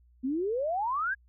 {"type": "exponential sweep", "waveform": "sine", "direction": "up", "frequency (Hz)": [246.6, 1674], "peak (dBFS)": -27, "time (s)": [0.23, 1.15], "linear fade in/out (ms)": 20, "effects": ["added 60 Hz sine -58 dBFS peak until 1.28 s"]}